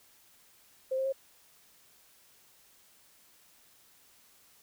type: tone with pitch steps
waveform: sine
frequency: 523.3 / 530.9 / 538.6 Hz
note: C5 / C5 / C#5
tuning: 0 / +25 / -50 cents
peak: -28 dBFS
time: 0.91-1.126 s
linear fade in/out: 10 ms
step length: 72 ms
effects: white hiss -62 dBFS RMS until 4.62 s